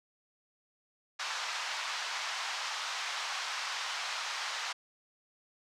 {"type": "band-pass noise", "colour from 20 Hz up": "pink", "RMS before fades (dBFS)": -37, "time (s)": [1.19, 4.73], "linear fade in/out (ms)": 10, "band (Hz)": [870, 6100], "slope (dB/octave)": 24, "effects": []}